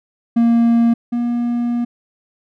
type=tone pair in turn; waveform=triangle; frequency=233.1 / 238.8 Hz; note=A#3 / A#3; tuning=0 / +42 cents; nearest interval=unison; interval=42 cents; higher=second; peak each=-8 / -14 dBFS; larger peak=first; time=0.36-0.94 / 1.12-1.85 s; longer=second; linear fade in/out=10 ms; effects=none